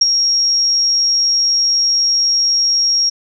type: tone with ADSR envelope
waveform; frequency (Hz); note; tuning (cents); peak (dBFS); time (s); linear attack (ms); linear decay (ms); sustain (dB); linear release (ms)
sine; 5588; F8; 0; -4; 0.01-3.1; 8; 21; -7; 14
effects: none